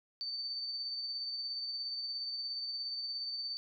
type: tone with tremolo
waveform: sine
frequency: 4563 Hz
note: C#8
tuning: 49 cents sharp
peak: -35 dBFS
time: 0.21-3.57 s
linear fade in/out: 0 ms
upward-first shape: sine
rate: 17 Hz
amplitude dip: 30%
effects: none